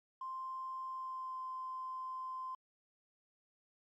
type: tone with pitch glide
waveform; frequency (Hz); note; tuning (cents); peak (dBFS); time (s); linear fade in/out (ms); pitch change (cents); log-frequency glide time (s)
triangle; 1046.5 to 1036.9; C6 to C6; 0 to -16; -36; 0.21-2.55; 5; -16; 0.86-1.41
effects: tanh soft clip ceiling -38 dBFS + MP3 96 kbps